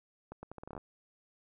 accelerating click train, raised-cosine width 1 ms, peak -30 dBFS, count 11, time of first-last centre 0.32-0.778 s, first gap 110 ms, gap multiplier 0.78, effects none

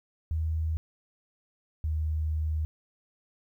sine tone pair in turn, 79.6 / 77.83 Hz, D#2 / D#2, +40 / +1 cents, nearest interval unison, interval 39 cents, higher first, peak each -26 dBFS, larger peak neither, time 0.31-0.77 / 1.84-2.65 s, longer second, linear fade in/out 0 ms, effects 11-bit

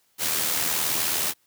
white noise with amplitude modulation, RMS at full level -23 dBFS, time 0.18-1.34 s, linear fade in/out 50 ms, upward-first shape sine, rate 79.1 Hz, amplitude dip 45%, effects white hiss -66 dBFS RMS until 1.46 s + high-pass 80 Hz 12 dB/octave

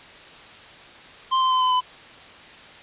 square tone with pitch steps, 1046.5 / 1036.3 / 1026.1 / 1016.1 / 1006.2 Hz, C6 / C6 / C6 / B5 / B5, 0 / -17 / -34 / +49 / +32 cents, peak -18 dBFS, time 1.31-1.81 s, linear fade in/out 20 ms, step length 100 ms, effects white hiss -44 dBFS RMS until 2.82 s + resampled to 8000 Hz

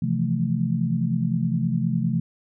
sine chord, F major seventh, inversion second, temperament equal, 130.81 / 164.81 / 174.61 / 220 Hz, C3 / E3 / F3 / A3, 0 / 0 / 0 / 0 cents, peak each -26 dBFS, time 0.02-2.2 s, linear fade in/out 5 ms, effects none

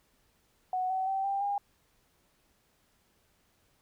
sine tone with pitch steps, 740 / 756.4 / 773.2 / 790.4 / 807.9 Hz, F#5 / F#5 / G5 / G5 / G#5, 0 / +38 / -24 / +14 / -48 cents, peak -28 dBFS, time 0.73-1.58 s, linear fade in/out 2 ms, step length 170 ms, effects pink hiss -70 dBFS RMS until 3.81 s

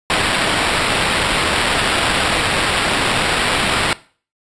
blue noise with sample-and-hold, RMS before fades -17 dBFS, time 0.1-3.93 s, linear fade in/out 0 ms, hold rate 6300 Hz, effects noise-tail reverb RT60 0.4 s tail -19 dB re dry + resampled to 22050 Hz

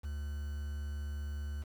triangle tone with quantisation, 72.6 Hz, D2, 19 cents flat, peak -34 dBFS, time 0.03-1.64 s, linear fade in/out 20 ms, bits 9, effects none

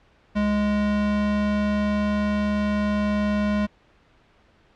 square tone pair together, 69.31 / 207.7 Hz, C#2 / G#3, 0 / 0 cents, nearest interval octave + perfect fifth, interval 1900 cents, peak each -33 / -21 dBFS, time 0.35-3.67 s, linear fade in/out 20 ms, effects pink hiss -58 dBFS RMS until 4.75 s + low-pass 3000 Hz 12 dB/octave

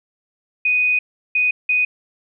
sine tone bursts at uneven times, 2489 Hz, D#7, in tune, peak -14 dBFS, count 3, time 0.65-0.99 / 1.35-1.51 / 1.69-1.85 s, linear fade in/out 5 ms, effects none

